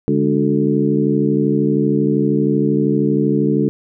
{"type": "harmonic tone with a mistuned harmonic", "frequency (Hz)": 72.8, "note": "D2", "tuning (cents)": -15, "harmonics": [2, 3, 4, 5, 6], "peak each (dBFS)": [-20, -18, -18, -21, -21], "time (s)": [0.08, 3.69], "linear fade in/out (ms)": 0, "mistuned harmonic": 3, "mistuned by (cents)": -81, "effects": []}